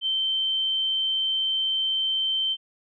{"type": "tone", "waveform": "sine", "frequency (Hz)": 3108, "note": "G7", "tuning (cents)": -16, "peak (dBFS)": -22, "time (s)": [0.01, 2.57], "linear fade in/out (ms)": 50, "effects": []}